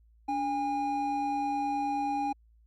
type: tone pair together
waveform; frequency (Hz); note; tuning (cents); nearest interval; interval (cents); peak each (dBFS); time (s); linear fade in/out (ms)
triangle; 287.8 / 814; D4 / G#5; -35 / -35; octave + tritone; 1800; -32 / -27; 0.28-2.33; 10
effects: added 56 Hz sine -58 dBFS peak until 2.66 s + Opus 48 kbps